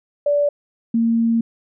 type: tone pair in turn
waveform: sine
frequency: 580 / 229.6 Hz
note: D5 / A#3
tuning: -22 / -26 cents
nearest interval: octave + major third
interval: 1604 cents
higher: first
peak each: -14 dBFS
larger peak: neither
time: 0.26-0.49 / 0.94-1.41 s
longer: second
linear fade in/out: 5 ms
effects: none